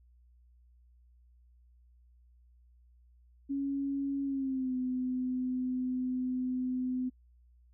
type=tone with pitch glide; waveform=sine; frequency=277.2 to 254.2 Hz; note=C#4 to C4; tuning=0 to -50 cents; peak=-30 dBFS; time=3.49-7.1 s; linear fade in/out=20 ms; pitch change=-150 cents; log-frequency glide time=4.24-4.75 s; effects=noise-tail reverb RT60 0.1 s tail -26 dB re dry + added 60 Hz sine -59 dBFS peak until 7.73 s